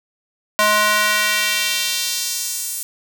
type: tone with high-pass filter sweep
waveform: square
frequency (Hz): 210.7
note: G#3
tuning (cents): +25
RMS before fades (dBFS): -19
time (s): 0.59-2.83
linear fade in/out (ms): 0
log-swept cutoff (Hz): 880 to 9200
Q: 1.2
effects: none